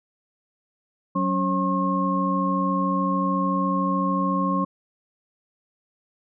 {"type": "tone cluster", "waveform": "sine", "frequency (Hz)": [186.3, 280, 540, 1077], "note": ["F#3", "C#4", "C#5", "C6"], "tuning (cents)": [12, 18, -45, 50], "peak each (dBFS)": [-24, -27, -31, -24], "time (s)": [1.15, 4.65], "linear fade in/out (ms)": 10, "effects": []}